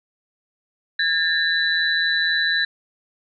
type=tone cluster; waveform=sine; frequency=1630 / 1794 / 3966 Hz; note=G#6 / A6 / B7; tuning=-33 / +33 / +7 cents; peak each=-22 dBFS; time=0.99-2.65 s; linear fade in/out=5 ms; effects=none